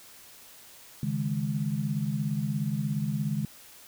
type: chord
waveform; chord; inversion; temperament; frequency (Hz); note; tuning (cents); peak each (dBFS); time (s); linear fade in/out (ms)
sine; C# suspended second; none; equal; 138.59 / 155.56 / 207.7; C#3 / D#3 / G#3; 0 / 0 / 0; -31; 1.03-3.45; 2
effects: white hiss -51 dBFS RMS until 3.87 s